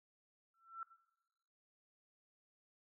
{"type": "tone with exponential growth", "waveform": "sine", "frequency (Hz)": 1343, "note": "E6", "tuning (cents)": 32, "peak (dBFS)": -40, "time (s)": [0.54, 0.83], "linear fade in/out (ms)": 2, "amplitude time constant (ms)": 61, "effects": ["noise-tail reverb RT60 1.0 s tail -17 dB re dry"]}